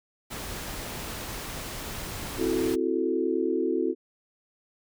pink noise, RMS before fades -36 dBFS, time 0.3-2.76 s, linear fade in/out 20 ms
sine chord, F# half-diminished seventh, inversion second, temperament equal, 261.6 / 329.6 / 370 / 440 Hz, C4 / E4 / F#4 / A4, 0 / 0 / 0 / 0 cents, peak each -31 / -28 / -28 / -30 dBFS, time 2.37-3.95 s, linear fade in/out 50 ms
effects none

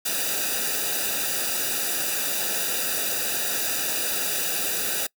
white noise with comb filter, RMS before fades -26 dBFS, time 0.05-5.07 s, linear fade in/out 10 ms, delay 0.93 ms, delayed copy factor -1, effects noise-tail reverb RT60 0.1 s tail -24 dB re dry

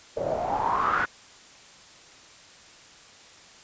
white noise with low-pass filter sweep, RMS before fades -26 dBFS, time 0.16-1.06 s, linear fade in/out 20 ms, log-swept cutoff 520 to 1500 Hz, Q 7.8, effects white hiss -50 dBFS RMS until 3.63 s + resampled to 16000 Hz

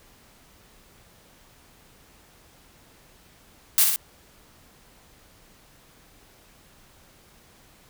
blue noise with echo, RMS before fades -17 dBFS, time 3.78-3.84 s, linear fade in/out 0 ms, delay 60 ms, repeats 2, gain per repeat -4 dB, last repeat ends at 3.96 s, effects pink hiss -55 dBFS RMS until 7.89 s

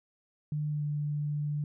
sine tone with pitch glide, 150 to 147.68 Hz, D3 to D3, +37 to +10 cents, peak -29 dBFS, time 0.52-1.64 s, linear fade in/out 2 ms, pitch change -27 cents, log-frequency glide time 0.7-0.83 s, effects none

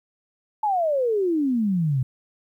sine exponential sweep, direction down, 880 to 123.47 Hz, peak -19 dBFS, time 0.63-2.03 s, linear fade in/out 5 ms, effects 10-bit

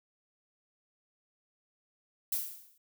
violet noise with exponential decay, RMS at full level -29 dBFS, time 2.32-2.78 s, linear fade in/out 5 ms, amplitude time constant 100 ms, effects none

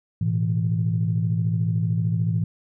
sine chord, A suspended second, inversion none, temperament equal, 110 / 123.47 / 164.81 Hz, A2 / B2 / E3, 0 / 0 / 0 cents, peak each -22 / -28 / -23 dBFS, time 0.21-2.44 s, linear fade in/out 5 ms, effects tanh soft clip ceiling -11 dBFS

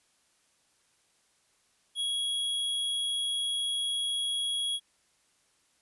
square tone, 3322 Hz, G#7, in tune, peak -29 dBFS, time 1.95-4.8 s, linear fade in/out 50 ms, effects white hiss -69 dBFS RMS until 5.81 s + resampled to 24000 Hz

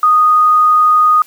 sine tone, 1239 Hz, D#6, 8 cents flat, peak -6 dBFS, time 0.03-1.22 s, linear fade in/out 2 ms, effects white hiss -43 dBFS RMS until 1.26 s + high-pass 300 Hz 12 dB/octave

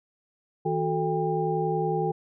sine tone cluster, 160.2 / 368.2 / 439 / 800 Hz, E3 / F#4 / A4 / G5, -49 / -8 / -4 / +35 cents, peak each -29 dBFS, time 0.65-2.12 s, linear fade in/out 10 ms, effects none

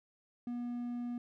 triangle tone, 241.5 Hz, B3, 39 cents flat, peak -34 dBFS, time 0.47-1.18 s, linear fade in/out 2 ms, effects none

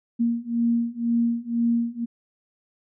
sine beating tone pair, 233.1 / 235.1 Hz, A#3 / A#3, 0 / +15 cents, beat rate 2 Hz, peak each -24 / -23 dBFS, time 0.19-2.06 s, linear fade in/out 20 ms, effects none

